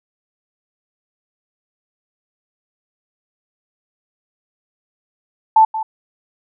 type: tone with echo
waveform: sine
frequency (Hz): 880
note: A5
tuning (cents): 0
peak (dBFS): -6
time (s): 5.56-5.65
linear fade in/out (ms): 5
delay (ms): 180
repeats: 1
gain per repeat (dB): -13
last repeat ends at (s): 5.83
effects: none